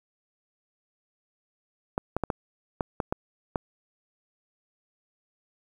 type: clicks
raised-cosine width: 1 ms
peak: -12 dBFS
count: 8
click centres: 1.979 / 2.166 / 2.237 / 2.302 / 2.808 / 3.002 / 3.125 / 3.558 s
effects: 8-bit